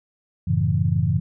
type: chord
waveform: sine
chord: F# minor seventh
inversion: none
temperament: equal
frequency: 92.5 / 110 / 138.59 / 164.81 Hz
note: F#2 / A2 / C#3 / E3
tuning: 0 / 0 / 0 / 0 cents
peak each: -23 dBFS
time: 0.47-1.2 s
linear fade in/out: 10 ms
effects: none